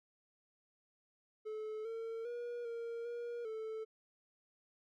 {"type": "tone with pitch steps", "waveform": "triangle", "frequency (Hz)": [432.3, 453.7, 479.2, 465, 475, 439.9], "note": ["A4", "A#4", "A#4", "A#4", "A#4", "A4"], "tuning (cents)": [-31, -47, 48, -4, 33, 0], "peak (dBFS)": -38, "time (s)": [1.45, 3.85], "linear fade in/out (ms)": 20, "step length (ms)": 400, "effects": []}